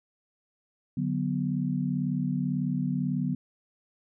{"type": "chord", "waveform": "sine", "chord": "B minor", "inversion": "first", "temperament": "equal", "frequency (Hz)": [146.83, 185, 246.9], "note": ["D3", "F#3", "B3"], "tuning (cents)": [0, 0, 0], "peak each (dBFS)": -30, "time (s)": [0.97, 3.35], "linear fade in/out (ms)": 5, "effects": []}